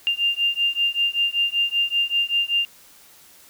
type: beating tone pair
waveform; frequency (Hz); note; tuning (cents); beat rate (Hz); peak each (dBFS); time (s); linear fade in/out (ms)
sine; 2794 / 2799.2; F7 / F7; 0 / +3; 5.2; -22; 0.07-2.65; 0
effects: white hiss -50 dBFS RMS until 3.49 s